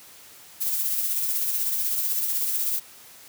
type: noise with tremolo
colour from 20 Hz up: violet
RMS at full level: -24 dBFS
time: 0.6-2.8 s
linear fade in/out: 20 ms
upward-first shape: sine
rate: 16 Hz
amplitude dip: 35%
effects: white hiss -48 dBFS RMS until 3.28 s + high-pass 60 Hz 12 dB/octave